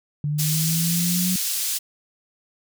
sine linear sweep, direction up, 145.9 to 185 Hz, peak -21 dBFS, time 0.24-1.36 s, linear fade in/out 2 ms
pink high-pass noise, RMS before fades -25 dBFS, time 0.38-1.79 s, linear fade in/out 20 ms, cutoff 5100 Hz, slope 12 dB/octave
effects none

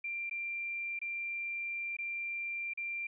sine tone with dropouts, 2371 Hz, D7, 16 cents sharp, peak -35 dBFS, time 0.04-3.07 s, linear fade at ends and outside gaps 5 ms, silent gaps 0.297-0.31 / 0.991-1.015 / 1.968-1.986 / 2.736-2.774 s, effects none

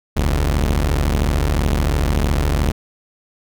sawtooth tone pair together, 42.93 / 72.2 Hz, F1 / D2, -29 / -29 cents, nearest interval major sixth, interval 900 cents, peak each -14 dBFS, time 0.16-2.72 s, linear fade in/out 10 ms, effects none

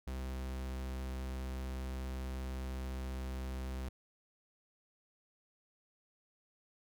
45% pulse tone, 64.9 Hz, C2, 13 cents flat, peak -38 dBFS, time 0.07-3.89 s, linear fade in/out 5 ms, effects none

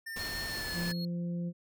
square tone with pitch glide, 1803 to 1730.6 Hz, A6 to A6, +42 to -29 cents, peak -39 dBFS, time 0.06-0.93 s, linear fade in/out 10 ms, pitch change -71 cents, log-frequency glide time 0.46-0.71 s
pink noise, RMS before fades -41 dBFS, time 0.16-0.92 s, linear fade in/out 5 ms
triangle tone with tremolo, 4300 Hz, C8, 47 cents sharp, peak -37 dBFS, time 0.19-1.05 s, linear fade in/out 2 ms, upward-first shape triangle, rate 6.1 Hz, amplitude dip 45%
harmonic tone, 173.1 Hz, F3, 15 cents flat, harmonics 1 / 2 / 3, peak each -32 / -48 / -47 dBFS, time 0.73-1.53 s, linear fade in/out 50 ms
effects none

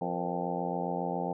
harmonic tone with a mistuned harmonic, 87.31 Hz, F2, in tune, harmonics 2 / 3 / 4 / 5 / 6 / 7 / 8 / 9 / 10, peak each -36 / -40 / -41 / -39 / -39 / -41 / -40 / -36 / -41 dBFS, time 0.01-1.33 s, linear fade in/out 5 ms, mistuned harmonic 5, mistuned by +85 cents, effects none

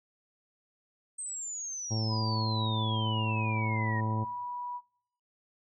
sine exponential sweep, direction down, 8400 to 1838 Hz, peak -35 dBFS, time 1.18-4.01 s, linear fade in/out 10 ms
harmonic tone, 110 Hz, A2, in tune, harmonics 1 / 2 / 3 / 4 / 5 / 6 / 7 / 8 / 9, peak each -29 / -37 / -42 / -46 / -45 / -50 / -46 / -52 / -54 dBFS, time 1.9-4.25 s, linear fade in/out 20 ms
sine tone with pitch glide, 987.8 to 977 Hz, B5 to B5, 0 to -19 cents, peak -35 dBFS, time 2.08-4.81 s, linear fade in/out 50 ms, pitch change -19 cents, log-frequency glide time 2.22-3.74 s
effects noise-tail reverb RT60 0.9 s tail -26 dB re dry

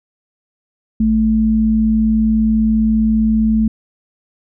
sine tone pair together, 54.84 / 220 Hz, A1 / A3, -5 / 0 cents, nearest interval 2 octaves, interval 2405 cents, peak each -20 / -11 dBFS, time 1-3.68 s, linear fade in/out 5 ms, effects none

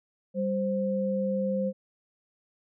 sine tone pair together, 196.02 / 523.3 Hz, G3 / C5, 0 / 0 cents, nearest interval octave + perfect fourth, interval 1700 cents, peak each -28 dBFS, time 0.34-1.73 s, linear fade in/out 50 ms, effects none

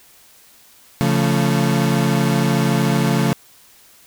35% pulse chord, Db augmented, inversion none, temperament equal with one note detuned, 138.59 / 171.91 / 220 Hz, Db3 / F3 / A3, 0 / -27 / 0 cents, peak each -17 / -18 / -18 dBFS, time 1.01-3.33 s, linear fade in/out 0 ms, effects white hiss -49 dBFS RMS until 4.06 s

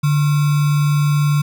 sine tone with sample-and-hold, 146.83 Hz, D3, in tune, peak -12 dBFS, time 0.03-1.42 s, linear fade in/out 10 ms, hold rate 1225 Hz, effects none

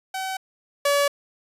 sawtooth tone pair in turn, 761 / 570.1 Hz, F#5 / C#5, +48 / +48 cents, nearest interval perfect fourth, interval 500 cents, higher first, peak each -23 / -14 dBFS, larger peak second, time 0.14-0.37 / 0.85-1.08 s, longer neither, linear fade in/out 5 ms, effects resampled to 32000 Hz

